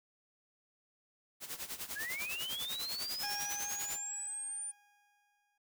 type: noise with tremolo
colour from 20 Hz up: white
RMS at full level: -40 dBFS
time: 1.4-4 s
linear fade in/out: 50 ms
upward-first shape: sine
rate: 10 Hz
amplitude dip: 80%
type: linear sweep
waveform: sine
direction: up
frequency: 1600 to 9330 Hz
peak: -38 dBFS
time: 1.95-4.72 s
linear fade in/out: 20 ms
type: tone with exponential decay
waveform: 20% pulse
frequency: 820 Hz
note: G#5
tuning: 22 cents flat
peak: -33 dBFS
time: 3.23-5.58 s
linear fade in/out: 5 ms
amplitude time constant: 510 ms
effects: none